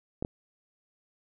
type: clicks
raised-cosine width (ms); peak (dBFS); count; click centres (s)
2; -19; 2; 0.225 / 0.249
effects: none